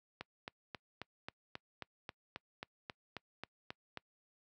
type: click train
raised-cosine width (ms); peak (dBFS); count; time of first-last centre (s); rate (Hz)
0.3; -26; 15; 0.21-3.973; 3.72
effects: noise-tail reverb RT60 0.1 s tail -26 dB re dry + high-pass 80 Hz 12 dB/octave